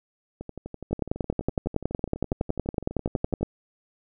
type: two click trains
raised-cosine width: 2 ms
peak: -22 / -10 dBFS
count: 37 / 28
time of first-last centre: 0.41-3.41 / 0.93-3.43 s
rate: 12 / 10.8 Hz
effects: none